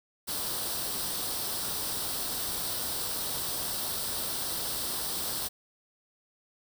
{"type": "noise with comb filter", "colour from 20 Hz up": "white", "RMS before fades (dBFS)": -33, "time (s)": [0.27, 5.49], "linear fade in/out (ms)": 20, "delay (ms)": 0.22, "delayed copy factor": 0.6, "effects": []}